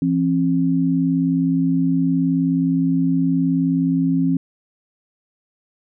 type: tone pair together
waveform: sine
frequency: 168.9 / 268.1 Hz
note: E3 / C4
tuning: +42 / +42 cents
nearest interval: minor sixth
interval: 800 cents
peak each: -19 / -17 dBFS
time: 0.02-4.37 s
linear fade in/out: 2 ms
effects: none